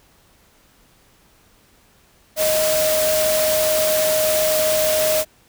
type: tone in noise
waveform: sine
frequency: 622.3 Hz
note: D#5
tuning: in tune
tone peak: -17 dBFS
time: 2.36-5.25 s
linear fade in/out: 50 ms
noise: white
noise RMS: -22 dBFS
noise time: 2.36-5.25 s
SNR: +2 dB
effects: pink hiss -55 dBFS RMS until 5.48 s